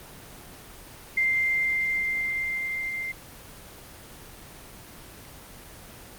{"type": "tone with level ramp", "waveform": "sine", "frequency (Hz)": 2093, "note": "C7", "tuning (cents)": 0, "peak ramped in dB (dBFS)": [-20, -29], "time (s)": [1.17, 3.12], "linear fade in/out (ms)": 5, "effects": ["pink hiss -45 dBFS RMS until 6.18 s", "Opus 24 kbps"]}